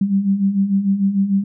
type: beating tone pair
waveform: sine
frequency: 191.8 / 198.5 Hz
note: G3 / G3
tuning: -37 / +22 cents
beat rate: 6.7 Hz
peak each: -21 / -15 dBFS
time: 0.01-1.44 s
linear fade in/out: 5 ms
effects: none